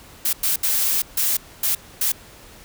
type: noise bursts at uneven times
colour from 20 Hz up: blue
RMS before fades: -20 dBFS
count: 6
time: 0.25-0.33 / 0.43-0.56 / 0.63-1.02 / 1.17-1.37 / 1.63-1.75 / 2.01-2.12 s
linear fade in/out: 5 ms
effects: pink hiss -45 dBFS RMS until 2.64 s